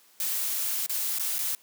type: noise with dropouts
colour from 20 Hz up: blue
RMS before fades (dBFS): -29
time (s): 0.2-1.55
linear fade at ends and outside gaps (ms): 1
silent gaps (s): 0.862-0.895 / 1.186-1.196 / 1.383-1.389
effects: white hiss -59 dBFS RMS until 1.62 s + high-pass 200 Hz 12 dB/octave